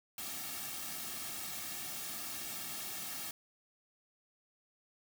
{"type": "noise with comb filter", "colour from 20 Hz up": "white", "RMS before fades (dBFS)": -42, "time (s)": [0.18, 3.31], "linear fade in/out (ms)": 2, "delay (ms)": 2, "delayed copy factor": -0.7, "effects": []}